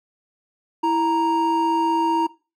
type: tone pair together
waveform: triangle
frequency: 329.6 / 933.2 Hz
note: E4 / A#5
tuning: 0 / +2 cents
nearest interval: octave + tritone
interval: 1802 cents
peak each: -20 / -17 dBFS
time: 0.83-2.27 s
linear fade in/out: 10 ms
effects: noise-tail reverb RT60 0.3 s tail -20 dB re dry